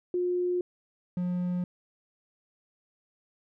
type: tone pair in turn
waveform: sine / triangle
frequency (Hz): 357.4 / 178.7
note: F4 / F3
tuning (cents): +40 / +40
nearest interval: octave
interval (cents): 1200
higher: first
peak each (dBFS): -25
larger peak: neither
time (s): 0.14-0.61 / 1.17-1.64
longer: neither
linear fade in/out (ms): 2
effects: none